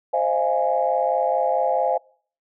sine chord, F minor seventh, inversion second, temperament equal with one note detuned, 523.3 / 622.3 / 686.9 / 830.6 Hz, C5 / Eb5 / F5 / Ab5, 0 / 0 / -29 / 0 cents, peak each -23 / -25 / -23 / -23 dBFS, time 0.13-1.98 s, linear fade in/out 10 ms, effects noise-tail reverb RT60 0.5 s tail -25 dB re dry + tanh soft clip ceiling -7 dBFS

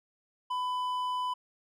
sine tone with hard clipping, 1000 Hz, B5, 21 cents sharp, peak -31 dBFS, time 0.5-1.34 s, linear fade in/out 10 ms, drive 6 dB, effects none

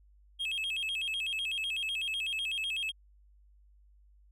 triangle tone with vibrato, 2904 Hz, F#7, 33 cents flat, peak -30 dBFS, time 0.39-2.92 s, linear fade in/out 20 ms, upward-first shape square, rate 8 Hz, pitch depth 190 cents each way, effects added 50 Hz sine -58 dBFS peak until 4.31 s

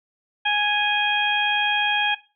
harmonic tone with a mistuned harmonic, 830.6 Hz, G#5, in tune, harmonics 1 / 2 / 3 / 4, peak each -24 / -24 / -24 / -24 dBFS, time 0.45-2.15 s, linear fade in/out 10 ms, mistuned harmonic 4, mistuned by -38 cents, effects noise-tail reverb RT60 0.3 s tail -17 dB re dry

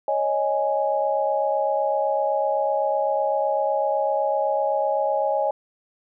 sine chord, C# suspended second, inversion none, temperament equal, 554.4 / 622.3 / 830.6 Hz, C#5 / D#5 / G#5, 0 / 0 / 0 cents, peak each -24 dBFS, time 0.08-5.51 s, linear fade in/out 2 ms, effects none

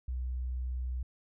sine tone, 62.7 Hz, B1, 27 cents sharp, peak -32 dBFS, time 0.08-1.03 s, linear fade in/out 5 ms, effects none

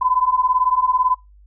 sine beating tone pair, 1000 / 1018 Hz, B5 / C6, +21 / -48 cents, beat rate 18 Hz, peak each -19 / -17 dBFS, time 0.01-1.15 s, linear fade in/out 10 ms, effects noise-tail reverb RT60 0.2 s tail -22 dB re dry + added 50 Hz sine -45 dBFS peak until 1.46 s

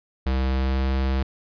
square tone with pitch glide, 65.41 to 66.21 Hz, C2 to C2, 0 to +21 cents, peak -21 dBFS, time 0.26-1.23 s, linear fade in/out 5 ms, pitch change +21 cents, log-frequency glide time 0.41-0.86 s, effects resampled to 11025 Hz

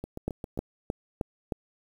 two click trains, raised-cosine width 2 ms, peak -22 / -15 dBFS, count 5 / 5, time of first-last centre 0.04-0.575 / 0.28-1.522 s, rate 7.47 / 3.22 Hz, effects 8-bit

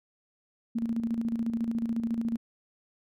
sine tone with tremolo, 230 Hz, A#3, 23 cents flat, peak -25 dBFS, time 0.75-2.37 s, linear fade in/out 10 ms, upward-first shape square, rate 14 Hz, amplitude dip 55%, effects none

